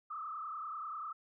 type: tone with frequency modulation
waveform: sine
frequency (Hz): 1244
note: D#6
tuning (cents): -1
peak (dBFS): -39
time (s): 0.1-1.13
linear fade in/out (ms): 10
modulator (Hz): 30.3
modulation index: 2.4
effects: none